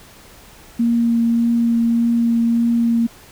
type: tone with vibrato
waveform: sine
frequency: 233.1 Hz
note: A#3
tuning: in tune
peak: -13 dBFS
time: 0.79-3.07 s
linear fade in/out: 10 ms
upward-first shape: triangle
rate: 1.7 Hz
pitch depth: 12 cents each way
effects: pink hiss -44 dBFS RMS until 3.31 s